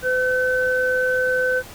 sine tone pair together, 508.6 / 1524 Hz, C5 / G6, -49 / -49 cents, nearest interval octave + perfect fifth, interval 1900 cents, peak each -20 dBFS, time 0.02-1.63 s, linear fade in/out 50 ms, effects pink hiss -40 dBFS RMS until 1.74 s

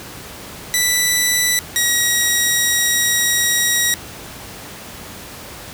10% pulse tone pair in turn, 1975.5 / 1904.6 Hz, B6 / A#6, 0 / +37 cents, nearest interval minor second, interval 63 cents, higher first, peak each -5 dBFS, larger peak neither, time 0.74-1.59 / 1.76-3.94 s, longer second, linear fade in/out 0 ms, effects pink hiss -34 dBFS RMS until 5.73 s + high-pass 60 Hz 12 dB/octave

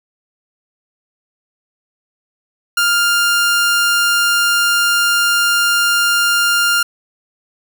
sawtooth tone, 1400 Hz, F6, 4 cents sharp, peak -8 dBFS, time 2.77-6.83 s, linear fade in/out 5 ms, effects none

